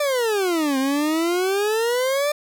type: exponential two-way sweep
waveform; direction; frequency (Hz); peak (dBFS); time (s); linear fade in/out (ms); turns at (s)
40% pulse; down then up; 599 to 261.6 to 599; -18; 0-2.32; 5; 0.78
effects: none